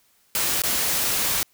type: noise with dropouts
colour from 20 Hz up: white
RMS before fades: -23 dBFS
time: 0.35-1.43 s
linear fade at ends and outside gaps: 1 ms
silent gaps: 0.62-0.636 s
effects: white hiss -62 dBFS RMS until 1.53 s